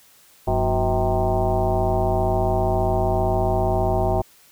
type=tone with frequency modulation; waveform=sine; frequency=370 Hz; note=F#4; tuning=in tune; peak=-17 dBFS; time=0.47-4.22 s; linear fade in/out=10 ms; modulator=137 Hz; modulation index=3.5; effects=white hiss -53 dBFS RMS until 4.51 s